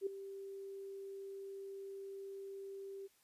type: tone with ADSR envelope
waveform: sine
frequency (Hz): 392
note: G4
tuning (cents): 0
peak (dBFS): -32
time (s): 0.01-3.08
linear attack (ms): 56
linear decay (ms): 5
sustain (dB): -13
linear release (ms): 25
effects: white hiss -72 dBFS RMS until 3.23 s + resampled to 32000 Hz